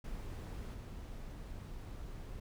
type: noise with level steps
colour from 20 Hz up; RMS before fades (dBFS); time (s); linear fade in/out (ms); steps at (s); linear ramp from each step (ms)
brown; -43 / -46; 0.04-2.4; 5; 0.74; 2
effects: none